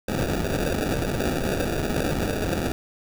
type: noise with sample-and-hold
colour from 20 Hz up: blue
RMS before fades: -25 dBFS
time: 0.08-2.72 s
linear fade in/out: 2 ms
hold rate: 1050 Hz
effects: none